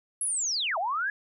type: linear two-way sweep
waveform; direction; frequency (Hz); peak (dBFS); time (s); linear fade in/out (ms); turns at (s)
sine; down then up; 11000 to 630 to 1715; -26; 0.21-1.1; 2; 0.78
effects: none